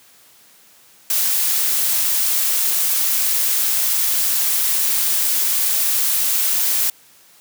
blue noise, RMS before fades -18 dBFS, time 1.1-6.9 s, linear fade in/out 2 ms, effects white hiss -50 dBFS RMS until 7.4 s + high-pass 100 Hz 12 dB/octave

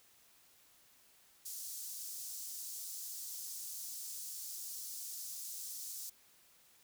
pink high-pass noise, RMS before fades -45 dBFS, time 1.45-6.1 s, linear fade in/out 10 ms, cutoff 5500 Hz, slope 24 dB/octave, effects white hiss -66 dBFS RMS until 6.83 s

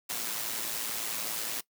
white noise with amplitude modulation, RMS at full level -32 dBFS, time 0.09-1.61 s, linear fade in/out 10 ms, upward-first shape sine, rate 111 Hz, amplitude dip 50%, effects noise-tail reverb RT60 0.1 s tail -20 dB re dry + high-pass 150 Hz 12 dB/octave

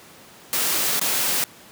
white noise with dropouts, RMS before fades -22 dBFS, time 0.53-1.44 s, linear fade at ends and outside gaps 0 ms, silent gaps 0.995-1.014 s, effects pink hiss -46 dBFS RMS until 1.71 s + high-pass 150 Hz 12 dB/octave

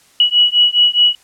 sine beating tone pair, 2926 / 2930.8 Hz, F#7 / F#7, -20 / -17 cents, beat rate 4.8 Hz, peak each -12 dBFS, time 0.2-1.15 s, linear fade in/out 2 ms, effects white hiss -50 dBFS RMS until 1.23 s + low-pass 10000 Hz 12 dB/octave

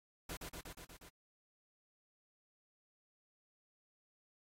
pink noise with echo, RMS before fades -45 dBFS, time 0.29-0.37 s, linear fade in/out 5 ms, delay 120 ms, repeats 6, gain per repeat -2 dB, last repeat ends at 1.09 s, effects AAC 48 kbps

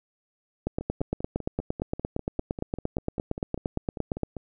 two click trains, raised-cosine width 2 ms, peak -13 / -21 dBFS, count 32 / 19, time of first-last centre 0.67-4.233 / 0.81-4.367 s, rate 8.7 / 5.06 Hz, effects none

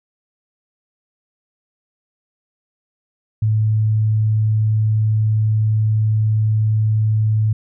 sine tone, 108.5 Hz, A2, 24 cents flat, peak -13 dBFS, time 3.42-7.53 s, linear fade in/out 5 ms, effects none

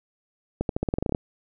accelerating click train, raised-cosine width 2 ms, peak -11 dBFS, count 12, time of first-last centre 0.61-1.149 s, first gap 82 ms, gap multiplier 0.89, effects none

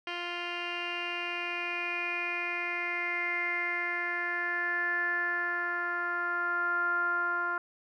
10% pulse tone with low-pass filter sweep, 349.2 Hz, F4, in tune, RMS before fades -32 dBFS, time 0.07-7.58 s, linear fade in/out 2 ms, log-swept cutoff 3100 to 1300 Hz, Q 8.2, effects none

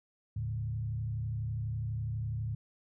sine tone with frequency modulation, 110.6 Hz, A2, 9 cents sharp, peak -32 dBFS, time 0.36-2.55 s, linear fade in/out 5 ms, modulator 32.1 Hz, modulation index 0.82, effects none

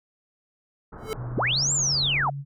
pink low-pass noise, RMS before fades -40 dBFS, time 0.92-2.3 s, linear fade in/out 10 ms, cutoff 1500 Hz, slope 48 dB/octave
square tone with exponential growth, 437.2 Hz, A4, 11 cents flat, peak -24 dBFS, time 0.98-1.13 s, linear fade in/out 0 ms, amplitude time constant 32 ms
sine tone with pitch glide, 122.1 to 140.26 Hz, B2 to C#3, -19 to +21 cents, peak -30 dBFS, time 1.15-2.45 s, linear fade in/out 50 ms, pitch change +240 cents, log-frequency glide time 1.44-1.63 s
sine linear two-way sweep, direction up then down, 59.6 to 7570 to 621 Hz, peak -21 dBFS, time 1.37-2.3 s, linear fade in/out 5 ms, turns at 1.73 s
effects none

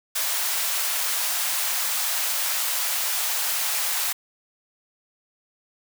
white high-pass noise, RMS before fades -25 dBFS, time 0.15-4.13 s, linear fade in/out 10 ms, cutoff 640 Hz, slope 24 dB/octave, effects none

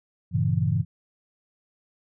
sine chord, G diminished seventh, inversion none, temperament equal, 98 / 116.54 / 138.59 / 164.81 Hz, G2 / Bb2 / Db3 / Fb3, 0 / 0 / 0 / 0 cents, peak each -26 dBFS, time 0.31-0.85 s, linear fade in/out 50 ms, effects none

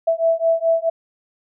sine beating tone pair, 657 / 661.7 Hz, E5 / E5, -6 / +6 cents, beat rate 4.7 Hz, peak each -18 dBFS, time 0.07-0.9 s, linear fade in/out 10 ms, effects none

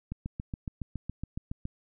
click train, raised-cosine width 5 ms, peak -22 dBFS, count 12, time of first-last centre 0.12-1.654 s, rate 7.17 Hz, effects none

